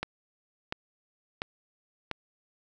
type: click train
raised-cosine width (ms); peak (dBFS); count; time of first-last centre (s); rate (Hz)
0.3; -15; 4; 0.03-2.113; 1.44
effects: none